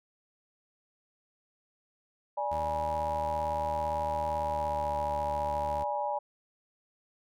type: chord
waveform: sine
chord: G# diminished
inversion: second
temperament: equal with one note detuned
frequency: 587.3 / 830.6 / 963.5 Hz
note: D5 / G#5 / B5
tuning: 0 / 0 / -43 cents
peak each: -34 / -32 / -35 dBFS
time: 2.37-6.19 s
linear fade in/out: 10 ms
type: tone with pitch glide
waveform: sawtooth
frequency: 77.78 to 74.27 Hz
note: D#2 to D2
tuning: 0 to +20 cents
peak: -35 dBFS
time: 2.51-5.84 s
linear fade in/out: 10 ms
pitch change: -80 cents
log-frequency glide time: 4.36-4.91 s
effects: none